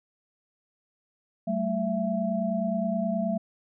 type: tone cluster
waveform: sine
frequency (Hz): 191.4 / 220.9 / 668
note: G3 / A3 / E5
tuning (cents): -41 / +7 / +23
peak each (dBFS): -29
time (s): 1.47-3.38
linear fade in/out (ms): 10
effects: none